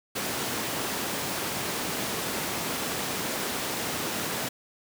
pink high-pass noise, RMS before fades -31 dBFS, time 0.15-4.49 s, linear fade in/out 10 ms, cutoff 170 Hz, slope 12 dB/octave, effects none

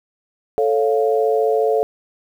sine chord, A augmented, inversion none, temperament equal, 440 / 554.4 / 698.5 Hz, A4 / C#5 / E#5, 0 / 0 / 0 cents, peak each -16 / -21 / -21 dBFS, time 0.58-1.83 s, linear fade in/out 0 ms, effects 8-bit

